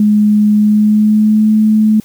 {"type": "tone with pitch glide", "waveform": "sine", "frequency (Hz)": [210, 215.7], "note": ["G#3", "A3"], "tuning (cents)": [19, -34], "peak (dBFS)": -6, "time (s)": [0, 2], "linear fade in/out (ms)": 2, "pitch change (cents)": 47, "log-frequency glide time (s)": [0.55, 1.52], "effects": ["white hiss -44 dBFS RMS until 2.04 s"]}